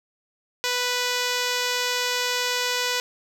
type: tone with low-pass filter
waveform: 5% pulse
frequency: 493.9 Hz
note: B4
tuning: in tune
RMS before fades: -25 dBFS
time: 0.64-3 s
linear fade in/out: 0 ms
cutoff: 12000 Hz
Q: 0.7
effects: none